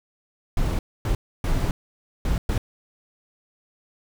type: noise bursts at uneven times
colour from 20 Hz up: brown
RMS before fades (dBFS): -22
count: 5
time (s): 0.57-0.79 / 1.05-1.15 / 1.44-1.71 / 2.25-2.38 / 2.49-2.58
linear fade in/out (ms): 2
effects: none